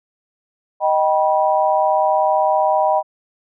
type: chord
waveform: sine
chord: Eb augmented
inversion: none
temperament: just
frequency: 622.3 / 777.8 / 972.3 Hz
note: Eb5 / G5 / B5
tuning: 0 / -14 / -27 cents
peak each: -17 / -17 / -19 dBFS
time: 0.8-3.03 s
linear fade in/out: 50 ms
effects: none